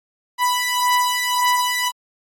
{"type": "beating tone pair", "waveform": "sawtooth", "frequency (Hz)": [987.8, 989.6], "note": ["B5", "B5"], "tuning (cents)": [0, 3], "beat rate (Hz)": 1.8, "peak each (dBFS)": [-17, -15], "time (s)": [0.38, 1.92], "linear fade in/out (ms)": 50, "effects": ["AAC 48 kbps"]}